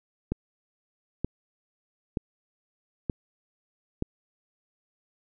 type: click train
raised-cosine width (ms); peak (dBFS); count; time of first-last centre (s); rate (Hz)
3; -14; 5; 0.32-4.024; 1.08
effects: none